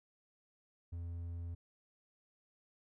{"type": "tone", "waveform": "triangle", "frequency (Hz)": 85.4, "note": "F2", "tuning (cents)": -38, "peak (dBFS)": -38, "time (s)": [0.92, 1.55], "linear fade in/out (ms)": 10, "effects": []}